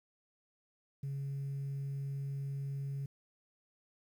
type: tone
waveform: sine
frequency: 138.5 Hz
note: C#3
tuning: 1 cent flat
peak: -34 dBFS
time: 1.03-3.06 s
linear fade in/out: 5 ms
effects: tanh soft clip ceiling -34 dBFS + 11-bit